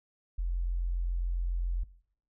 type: tone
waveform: sine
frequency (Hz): 43.65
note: F1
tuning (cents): 0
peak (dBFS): -28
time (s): 0.38-1.84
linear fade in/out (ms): 10
effects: noise-tail reverb RT60 0.6 s tail -18 dB re dry